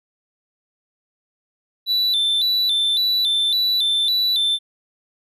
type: tone with vibrato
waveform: triangle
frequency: 3745 Hz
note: A#7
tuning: 7 cents sharp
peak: -15 dBFS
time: 1.86-4.59 s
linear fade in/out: 50 ms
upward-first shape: square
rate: 1.8 Hz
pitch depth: 94 cents each way
effects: none